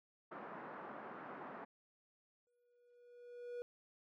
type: band-pass noise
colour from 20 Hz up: white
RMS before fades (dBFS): -50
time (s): 0.31-1.65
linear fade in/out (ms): 10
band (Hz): 170 to 1400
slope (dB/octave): 24
type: tone with exponential growth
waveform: triangle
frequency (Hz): 484.4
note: B4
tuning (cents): -34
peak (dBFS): -39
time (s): 2.47-3.62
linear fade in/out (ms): 0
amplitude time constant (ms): 250
effects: none